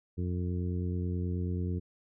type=harmonic tone; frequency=89.3 Hz; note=F2; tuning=39 cents sharp; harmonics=1 / 2 / 3 / 4 / 5; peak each=-31 / -36 / -41 / -42 / -46 dBFS; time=0.17-1.8 s; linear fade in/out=20 ms; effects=none